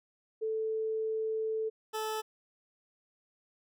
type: tone pair in turn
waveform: sine / 20% pulse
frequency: 440 / 435.4 Hz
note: A4 / A4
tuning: 0 / -18 cents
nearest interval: unison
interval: 18 cents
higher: first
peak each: -30 / -28 dBFS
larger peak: second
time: 0.41-1.7 / 1.93-2.22 s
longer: first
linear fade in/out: 20 ms
effects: none